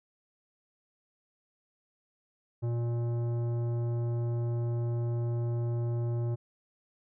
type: tone with tanh clipping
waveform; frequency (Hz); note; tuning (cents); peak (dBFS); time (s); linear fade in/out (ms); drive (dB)
sine; 118.3; A#2; +26; -30; 2.62-6.36; 20; 13
effects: none